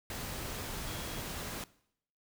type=tone in noise; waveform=sine; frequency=3303 Hz; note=G#7; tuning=10 cents flat; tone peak=-51 dBFS; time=0.87-1.21 s; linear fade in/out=2 ms; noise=pink; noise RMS=-40 dBFS; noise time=0.1-1.64 s; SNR=-14 dB; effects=noise-tail reverb RT60 0.7 s tail -20 dB re dry